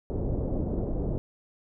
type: low-pass noise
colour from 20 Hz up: pink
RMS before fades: -29 dBFS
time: 0.1-1.18 s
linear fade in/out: 0 ms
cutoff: 560 Hz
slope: 24 dB/octave
effects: none